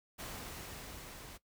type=noise with level ramp; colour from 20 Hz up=pink; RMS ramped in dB=-44 to -51 dBFS; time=0.18-1.38 s; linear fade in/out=20 ms; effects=noise-tail reverb RT60 0.1 s tail -17 dB re dry